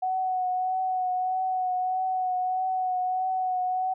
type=tone with vibrato; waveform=sine; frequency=742 Hz; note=F#5; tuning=5 cents sharp; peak=-24 dBFS; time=0.02-3.94 s; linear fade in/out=10 ms; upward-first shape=triangle; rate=1.6 Hz; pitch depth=25 cents each way; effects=none